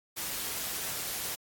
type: noise with amplitude modulation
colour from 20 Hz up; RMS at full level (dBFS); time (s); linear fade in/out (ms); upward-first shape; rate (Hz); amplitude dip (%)
white; -34; 0.16-1.36; 20; sine; 183; 25
effects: AAC 64 kbps